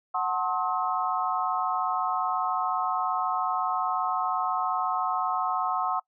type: chord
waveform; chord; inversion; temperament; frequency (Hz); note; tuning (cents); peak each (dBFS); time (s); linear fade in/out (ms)
sine; F# diminished seventh; none; just; 740 / 888 / 1065.6 / 1278.7; F#5 / A5 / C6 / Eb6; 0 / +16 / +31 / +47; -29 / -34 / -29 / -30; 0.14-6; 10
effects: noise-tail reverb RT60 0.1 s tail -24 dB re dry